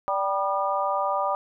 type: harmonic tone with a mistuned harmonic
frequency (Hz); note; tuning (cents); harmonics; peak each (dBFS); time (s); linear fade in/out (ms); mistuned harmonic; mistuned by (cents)
194.8; G3; -11; 3 / 4 / 5 / 6; -28 / -28 / -28 / -28; 0.08-1.35; 0; 6; +58
effects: none